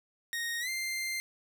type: tone with pitch glide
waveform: sawtooth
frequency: 1864.7 to 2093 Hz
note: A#6 to C7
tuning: 0 to 0 cents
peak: -29 dBFS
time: 0.33-1.2 s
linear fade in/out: 0 ms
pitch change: +200 cents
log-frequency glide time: 0.6-0.69 s
effects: none